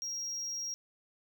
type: tone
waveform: triangle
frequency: 5620 Hz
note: F8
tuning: 10 cents sharp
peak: -34 dBFS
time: 0.02-0.74 s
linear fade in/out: 0 ms
effects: none